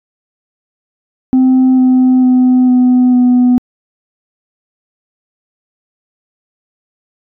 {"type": "tone with pitch steps", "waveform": "sine", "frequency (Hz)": [258.6, 255.9, 253.3, 250.7, 248.1], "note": ["C4", "C4", "B3", "B3", "B3"], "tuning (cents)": [-20, -38, 44, 26, 8], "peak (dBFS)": -3, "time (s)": [1.33, 3.58], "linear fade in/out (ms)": 0, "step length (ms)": 450, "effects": ["tanh soft clip ceiling -4 dBFS"]}